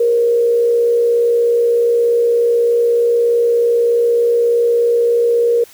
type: tone with frequency modulation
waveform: sine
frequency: 471.2 Hz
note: A#4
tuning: 19 cents sharp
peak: -10 dBFS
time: 0-5.64 s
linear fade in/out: 5 ms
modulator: 63.3 Hz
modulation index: 0.3
effects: white hiss -43 dBFS RMS until 5.73 s